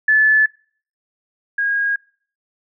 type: tone pair in turn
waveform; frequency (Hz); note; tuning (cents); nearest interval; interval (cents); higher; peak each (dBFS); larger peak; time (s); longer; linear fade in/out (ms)
sine; 1734 / 1635.6; A6 / G#6; -26 / -27; minor second; 101; first; -10 / -16; first; 0.08-0.46 / 1.58-1.96; neither; 5
effects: noise-tail reverb RT60 0.5 s tail -24 dB re dry